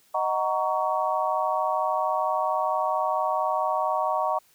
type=chord; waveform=sine; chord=D# minor seventh; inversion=none; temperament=just; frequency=622.3 / 746.7 / 933.4 / 1120.1 Hz; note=D#5 / F#5 / A#5 / C#6; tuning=0 / +16 / +2 / +18 cents; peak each=-28 dBFS; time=0.14-4.39 s; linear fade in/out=10 ms; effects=white hiss -61 dBFS RMS until 4.54 s